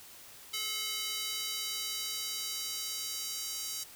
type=tone with high-pass filter sweep; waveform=square; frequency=430.8 Hz; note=A4; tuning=37 cents flat; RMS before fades=-37 dBFS; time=0.53-3.84 s; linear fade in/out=10 ms; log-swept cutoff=3100 to 5500 Hz; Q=1.3; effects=white hiss -52 dBFS RMS until 3.95 s